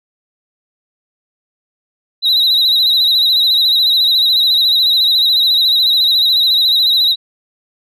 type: tone with vibrato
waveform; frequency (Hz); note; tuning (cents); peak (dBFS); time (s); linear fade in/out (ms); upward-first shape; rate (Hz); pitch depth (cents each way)
sine; 3899; B7; -23; -6; 2.22-7.16; 50; sine; 14; 71
effects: tanh soft clip ceiling -8 dBFS